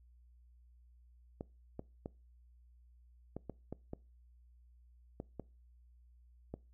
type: clicks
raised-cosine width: 2 ms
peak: -28 dBFS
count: 10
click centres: 1.409 / 1.794 / 2.059 / 3.366 / 3.497 / 3.726 / 3.934 / 5.201 / 5.397 / 6.54 s
effects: noise-tail reverb RT60 0.3 s tail -23 dB re dry + added 60 Hz sine -60 dBFS peak until 6.73 s